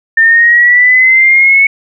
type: linear sweep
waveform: sine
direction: up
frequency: 1795 to 2217 Hz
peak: -3 dBFS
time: 0.17-1.67 s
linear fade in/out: 5 ms
effects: none